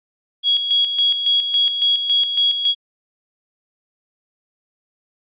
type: tone with tremolo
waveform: sine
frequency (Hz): 3322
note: G#7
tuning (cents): 0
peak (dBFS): -12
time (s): 0.43-2.75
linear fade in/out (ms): 50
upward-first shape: square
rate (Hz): 3.6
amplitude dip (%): 55
effects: resampled to 8000 Hz